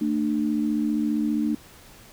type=tone pair together; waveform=sine; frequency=224 / 299 Hz; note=A3 / D4; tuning=+31 / +31 cents; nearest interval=perfect fourth; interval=500 cents; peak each=-24 dBFS; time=0.01-1.55 s; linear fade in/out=5 ms; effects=pink hiss -49 dBFS RMS until 2.12 s